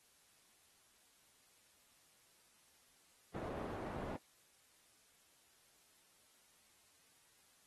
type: low-pass noise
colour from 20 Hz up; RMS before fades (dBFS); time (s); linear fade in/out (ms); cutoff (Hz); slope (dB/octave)
white; -45; 3.34-4.17; 10; 660; 12
effects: white hiss -70 dBFS RMS until 7.66 s + AAC 32 kbps